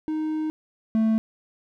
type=tone pair in turn; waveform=triangle; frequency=311.1 / 221.2 Hz; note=D#4 / A3; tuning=0 / +9 cents; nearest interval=tritone; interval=591 cents; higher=first; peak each=-22 / -16 dBFS; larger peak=second; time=0.08-0.5 / 0.95-1.18 s; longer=first; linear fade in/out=0 ms; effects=none